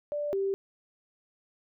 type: tone pair in turn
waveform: sine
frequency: 587.3 / 391 Hz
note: D5 / G4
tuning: 0 / -4 cents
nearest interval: perfect fifth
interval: 704 cents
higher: first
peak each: -29 / -26 dBFS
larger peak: second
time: 0.12-0.33 / 0.33-0.54 s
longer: neither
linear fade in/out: 0 ms
effects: none